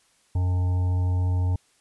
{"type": "harmonic tone with a mistuned harmonic", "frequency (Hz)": 90.3, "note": "F#2", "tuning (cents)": -42, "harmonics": [1, 3, 5, 7, 9, 10], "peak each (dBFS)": [-20, -39, -45, -48, -46, -45], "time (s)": [0.35, 1.56], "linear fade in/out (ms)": 5, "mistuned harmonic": 3, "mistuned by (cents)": 23, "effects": ["white hiss -63 dBFS RMS until 1.8 s", "resampled to 24000 Hz"]}